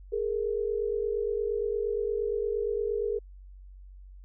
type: tone pair together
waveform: sine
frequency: 415.3 / 463.9 Hz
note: G#4 / A#4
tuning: 0 / -8 cents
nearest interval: major second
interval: 192 cents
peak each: -29 / -30 dBFS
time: 0.12-3.19 s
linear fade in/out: 10 ms
effects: added 47 Hz sine -45 dBFS peak until 4.24 s